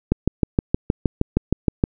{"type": "click train", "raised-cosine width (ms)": 3, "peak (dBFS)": -3, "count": 12, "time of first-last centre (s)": [0.12, 1.839], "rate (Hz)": 6.4, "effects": []}